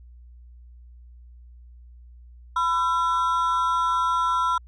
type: ring-modulated tone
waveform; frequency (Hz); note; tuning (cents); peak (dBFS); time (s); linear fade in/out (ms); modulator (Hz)
triangle; 1174.7; D6; 0; -15; 2.56-4.58; 5; 174
effects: added 60 Hz sine -44 dBFS peak until 4.67 s + resampled to 24000 Hz